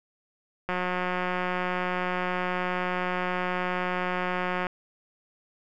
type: click train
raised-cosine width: 0.5 ms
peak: -14 dBFS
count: 721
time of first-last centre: 0.69-4.668 s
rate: 181 Hz
effects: none